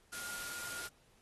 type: tone in noise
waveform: sine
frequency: 1418 Hz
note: F6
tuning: 26 cents sharp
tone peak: -45 dBFS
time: 0.12-0.88 s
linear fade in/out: 10 ms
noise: white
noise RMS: -44 dBFS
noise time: 0.12-0.88 s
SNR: -4 dB
effects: pink hiss -69 dBFS RMS until 1.21 s + AAC 32 kbps